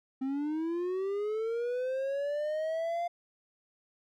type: linear sweep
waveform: triangle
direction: up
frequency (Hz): 260 to 698.5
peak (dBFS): -28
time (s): 0.21-3.08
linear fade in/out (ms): 10
effects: none